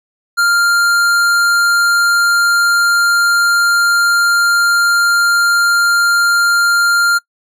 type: tone with hard clipping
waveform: triangle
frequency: 1396.9 Hz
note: F6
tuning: in tune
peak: -11 dBFS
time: 0.37-7.19 s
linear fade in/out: 20 ms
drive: 18 dB
effects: noise-tail reverb RT60 0.1 s tail -23 dB re dry